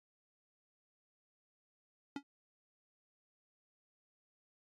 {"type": "tone with exponential decay", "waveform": "square", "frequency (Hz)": 281.4, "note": "C#4", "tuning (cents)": 26, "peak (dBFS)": -36, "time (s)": [2.16, 2.23], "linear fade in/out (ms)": 2, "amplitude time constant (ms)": 15, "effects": ["low-pass 5000 Hz 12 dB/octave", "AAC 64 kbps"]}